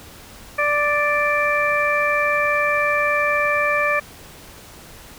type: harmonic tone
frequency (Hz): 587.3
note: D5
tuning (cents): 0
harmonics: 1 / 2 / 3 / 4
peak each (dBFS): -22 / -22 / -22 / -22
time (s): 0.58-4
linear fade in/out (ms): 10
effects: pink hiss -42 dBFS RMS until 5.18 s